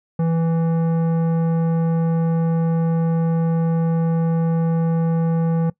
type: tone with tanh clipping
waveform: sine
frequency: 164.9 Hz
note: E3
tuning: 1 cent sharp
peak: -18 dBFS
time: 0.19-5.7 s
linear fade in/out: 5 ms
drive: 13 dB
effects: noise-tail reverb RT60 0.1 s tail -21 dB re dry